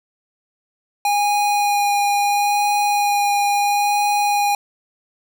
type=tone with vibrato; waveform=square; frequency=818 Hz; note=G#5; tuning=26 cents flat; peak=-16 dBFS; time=1.05-4.55 s; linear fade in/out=2 ms; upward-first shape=sine; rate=0.74 Hz; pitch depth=10 cents each way; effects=none